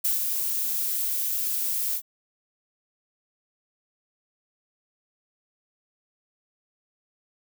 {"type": "noise with ADSR envelope", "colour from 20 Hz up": "violet", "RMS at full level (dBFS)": -23, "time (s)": [0.04, 2.02], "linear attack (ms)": 12, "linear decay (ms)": 150, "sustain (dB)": -4, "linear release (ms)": 68, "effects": []}